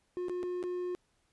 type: tone with dropouts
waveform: triangle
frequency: 358.6 Hz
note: F4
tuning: 46 cents sharp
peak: -31 dBFS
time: 0.17-0.95 s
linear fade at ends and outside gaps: 0 ms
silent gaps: 0.284-0.296 / 0.43-0.435 / 0.628-0.638 s
effects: pink hiss -74 dBFS RMS until 1.32 s + resampled to 24000 Hz